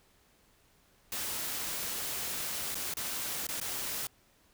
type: noise with dropouts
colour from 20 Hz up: white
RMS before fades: -36 dBFS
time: 1.12-4.07 s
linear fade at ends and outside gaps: 2 ms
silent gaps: 2.746-2.753 / 2.939-2.969 / 3.469-3.488 / 3.601-3.613 s
effects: pink hiss -66 dBFS RMS until 4.53 s